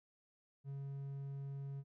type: tone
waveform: triangle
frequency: 138.59 Hz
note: C#3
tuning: in tune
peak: -40 dBFS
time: 0.64-1.84 s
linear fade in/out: 50 ms
effects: none